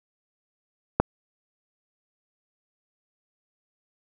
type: click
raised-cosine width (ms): 1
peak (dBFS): -3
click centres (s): 1
effects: none